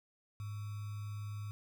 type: tone with sample-and-hold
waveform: sine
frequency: 103.83 Hz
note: G#2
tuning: in tune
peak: -39 dBFS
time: 0.4-1.51 s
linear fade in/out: 0 ms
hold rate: 1225 Hz
effects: none